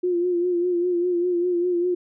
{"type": "tone with vibrato", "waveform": "sine", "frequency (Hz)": 353, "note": "F4", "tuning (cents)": 19, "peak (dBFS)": -19, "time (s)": [0.03, 1.95], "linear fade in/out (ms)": 10, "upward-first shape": "sine", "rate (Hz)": 5, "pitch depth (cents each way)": 46, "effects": []}